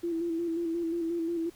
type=tone with vibrato; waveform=sine; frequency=335.4 Hz; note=E4; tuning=30 cents sharp; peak=-28 dBFS; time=0.03-1.5 s; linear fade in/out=10 ms; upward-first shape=square; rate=5.6 Hz; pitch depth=36 cents each way; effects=pink hiss -57 dBFS RMS until 1.55 s